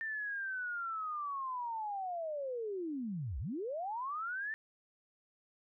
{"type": "linear two-way sweep", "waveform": "sine", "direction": "down then up", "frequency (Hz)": [1800, 55, 1800], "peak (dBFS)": -36, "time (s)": [0.01, 4.54], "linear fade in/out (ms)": 0, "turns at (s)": 3.39, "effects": []}